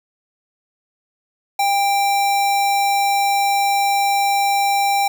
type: tone with sample-and-hold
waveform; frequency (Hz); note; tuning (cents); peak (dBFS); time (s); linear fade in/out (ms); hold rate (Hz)
sine; 800; G5; +35; -14; 1.59-5.08; 5; 3150
effects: none